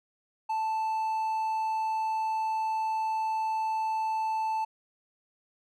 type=tone; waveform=triangle; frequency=880 Hz; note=A5; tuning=in tune; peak=-25 dBFS; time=0.49-4.65 s; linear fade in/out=10 ms; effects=none